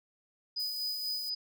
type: tone with tremolo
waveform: sine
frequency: 4978 Hz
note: D#8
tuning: in tune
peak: -31 dBFS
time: 0.56-1.35 s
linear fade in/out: 10 ms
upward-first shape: sine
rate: 4.1 Hz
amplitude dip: 40%
type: high-pass noise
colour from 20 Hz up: white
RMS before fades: -46 dBFS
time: 0.59-1.3 s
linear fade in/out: 10 ms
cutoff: 11000 Hz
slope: 12 dB/octave
effects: none